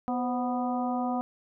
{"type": "harmonic tone with a mistuned harmonic", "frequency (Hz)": 246.9, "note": "B3", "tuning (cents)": 0, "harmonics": [1, 2, 3, 4, 5], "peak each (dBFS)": [-29, -38, -31, -38, -40], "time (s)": [0.08, 1.21], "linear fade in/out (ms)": 0, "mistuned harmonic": 2, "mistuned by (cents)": 78, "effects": []}